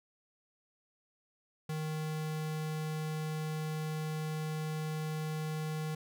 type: tone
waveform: square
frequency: 155.56 Hz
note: D#3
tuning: in tune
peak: -35 dBFS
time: 1.69-5.95 s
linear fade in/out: 5 ms
effects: none